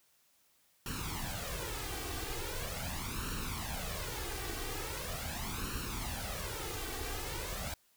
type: noise with flanger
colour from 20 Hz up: pink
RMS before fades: -39 dBFS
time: 0.86-7.74 s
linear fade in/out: 2 ms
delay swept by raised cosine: 0.71 to 2.61 ms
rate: 0.41 Hz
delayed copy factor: +0.7
effects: white hiss -70 dBFS RMS until 7.96 s